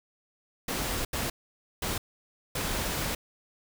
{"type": "noise bursts at uneven times", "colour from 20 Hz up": "pink", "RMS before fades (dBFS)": -31, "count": 4, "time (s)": [[0.68, 1.05], [1.13, 1.3], [1.82, 1.98], [2.55, 3.15]], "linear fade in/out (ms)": 5, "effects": []}